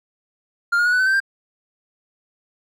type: tone with pitch steps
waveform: triangle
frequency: 1400 / 1429.4 / 1459.5 / 1490.1 / 1521.4 / 1553.4 / 1586 Hz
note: F6 / F6 / F#6 / F#6 / F#6 / G6 / G6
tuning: +4 / +40 / -24 / +12 / +48 / -16 / +20 cents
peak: -13 dBFS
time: 0.72-1.203 s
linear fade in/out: 10 ms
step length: 69 ms
effects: none